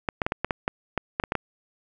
clicks, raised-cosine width 0.5 ms, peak -9 dBFS, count 12, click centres 0.088 / 0.218 / 0.265 / 0.321 / 0.446 / 0.508 / 0.679 / 0.977 / 1.199 / 1.238 / 1.321 / 1.353 s, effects none

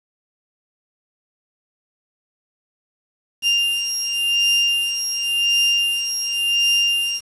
35% pulse beating tone pair, 2797 / 2797.91 Hz, F7 / F7, +2 / +3 cents, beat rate 0.91 Hz, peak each -18 / -19 dBFS, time 3.42-7.21 s, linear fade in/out 50 ms, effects resampled to 24000 Hz + 7-bit

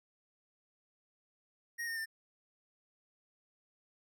square tone with pitch steps, 1871 / 1831.4 / 1792.7 Hz, A#6 / A#6 / A6, +6 / -31 / +32 cents, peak -37 dBFS, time 1.78-2.059 s, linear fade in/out 20 ms, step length 93 ms, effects none

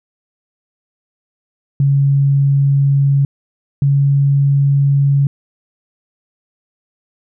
sine tone pair in turn, 139.3 / 139.95 Hz, C#3 / C#3, +9 / +17 cents, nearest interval unison, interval 8 cents, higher second, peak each -9 dBFS, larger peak neither, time 1.8-3.25 / 3.82-5.27 s, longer neither, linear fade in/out 2 ms, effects none

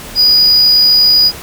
triangle tone, 4916 Hz, D#8, 22 cents flat, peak -4 dBFS, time 0.15-1.32 s, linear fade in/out 50 ms, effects pink hiss -29 dBFS RMS until 1.42 s

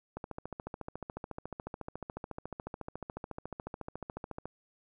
click train, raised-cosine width 1 ms, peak -25 dBFS, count 61, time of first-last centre 0.17-4.456 s, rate 14 Hz, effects none

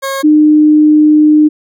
20% pulse / sine tone pair in turn, 543 / 303.6 Hz, C#5 / D#4, -36 / -42 cents, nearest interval minor seventh, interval 1006 cents, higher first, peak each -10 / -3 dBFS, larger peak second, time 0.02-0.23 / 0.23-1.49 s, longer second, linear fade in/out 20 ms, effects none

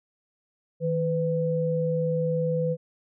sine tone pair together, 159.41 / 501 Hz, D#3 / B4, +42 / +25 cents, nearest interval octave + minor sixth, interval 1983 cents, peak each -26 / -25 dBFS, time 0.8-2.77 s, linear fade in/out 50 ms, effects none

